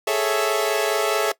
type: chord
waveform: sawtooth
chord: A major seventh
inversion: third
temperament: equal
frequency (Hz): 415.3 / 440 / 554.4 / 659.3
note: G#4 / A4 / C#5 / E5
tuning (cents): 0 / 0 / 0 / 0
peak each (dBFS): -21 / -21 / -22 / -20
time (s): 0.07-1.32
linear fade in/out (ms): 5
effects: noise-tail reverb RT60 0.1 s tail -19 dB re dry